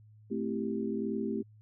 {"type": "chord", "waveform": "sine", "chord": "A minor seventh", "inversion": "none", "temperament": "equal", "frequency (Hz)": [220, 261.6, 329.6, 392], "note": ["A3", "C4", "E4", "G4"], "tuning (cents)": [0, 0, 0, 0], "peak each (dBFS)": [-34, -37, -39, -36], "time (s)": [0.3, 1.43], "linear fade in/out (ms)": 20, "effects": ["added 107 Hz sine -54 dBFS peak until 1.61 s"]}